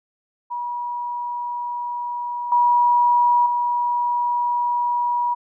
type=tone with level steps; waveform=sine; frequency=965 Hz; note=B5; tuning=40 cents flat; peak=-24 / -13 / -18 dBFS; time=0.5-5.35 s; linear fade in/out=20 ms; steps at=2.52 / 3.46 s; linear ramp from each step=2 ms; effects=none